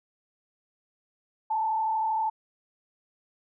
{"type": "tone with frequency modulation", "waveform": "sine", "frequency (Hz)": 880, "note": "A5", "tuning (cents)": 0, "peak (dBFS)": -24, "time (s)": [1.5, 2.3], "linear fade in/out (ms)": 10, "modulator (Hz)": 32.7, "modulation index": 0.72, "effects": []}